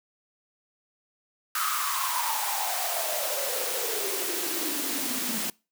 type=noise with high-pass filter sweep; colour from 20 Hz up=white; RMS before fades=-29 dBFS; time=1.55-5.5 s; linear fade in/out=2 ms; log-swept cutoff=1300 to 210 Hz; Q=8.9; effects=noise-tail reverb RT60 0.3 s tail -25 dB re dry